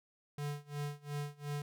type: tone with tremolo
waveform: square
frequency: 145.6 Hz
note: D3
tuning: 15 cents flat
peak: -36 dBFS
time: 0.38-1.62 s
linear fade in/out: 2 ms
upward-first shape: sine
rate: 2.8 Hz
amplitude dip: 95%
effects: none